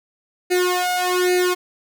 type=tone with flanger; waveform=sawtooth; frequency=361.2 Hz; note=F#4; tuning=42 cents flat; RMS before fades=-19 dBFS; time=0.5-1.55 s; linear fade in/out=20 ms; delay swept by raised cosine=0.45 to 1.4 ms; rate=1.2 Hz; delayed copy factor=+0.95; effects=none